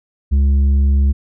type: tone with tanh clipping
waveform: triangle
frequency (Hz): 69.3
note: C#2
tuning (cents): 0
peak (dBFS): -11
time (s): 0.31-1.13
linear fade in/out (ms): 20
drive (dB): 10
effects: none